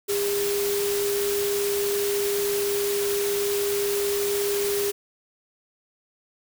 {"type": "tone in noise", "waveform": "sine", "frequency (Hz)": 404.9, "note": "G#4", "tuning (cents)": -44, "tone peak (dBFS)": -23, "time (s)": [0.08, 4.92], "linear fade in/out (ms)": 20, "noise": "white", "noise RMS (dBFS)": -30, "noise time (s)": [0.08, 4.92], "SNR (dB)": 4, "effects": []}